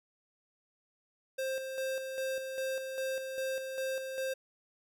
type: tone with tremolo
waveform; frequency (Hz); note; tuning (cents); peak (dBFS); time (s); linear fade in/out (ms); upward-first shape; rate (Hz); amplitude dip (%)
square; 528; C5; +16; -33; 1.38-4.34; 10; square; 2.5; 45
effects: none